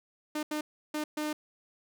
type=tone bursts at uneven times; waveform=sawtooth; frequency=302.9 Hz; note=D#4; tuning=46 cents flat; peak=-27 dBFS; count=4; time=0.35-0.43 / 0.51-0.61 / 0.94-1.04 / 1.17-1.33 s; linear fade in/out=5 ms; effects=none